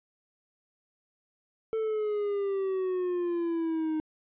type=exponential sweep; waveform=triangle; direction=down; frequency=446.3 to 310 Hz; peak=-25 dBFS; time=1.73-4 s; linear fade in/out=0 ms; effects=resampled to 8000 Hz